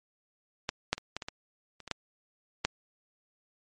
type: clicks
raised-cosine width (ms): 0.2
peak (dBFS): -12 / -8 / -23 / -16 / -21 / -19 / -29 / -24 / -13 / -8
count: 10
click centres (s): 0.691 / 0.93 / 0.98 / 1.166 / 1.222 / 1.285 / 1.803 / 1.877 / 1.913 / 2.65
effects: MP3 48 kbps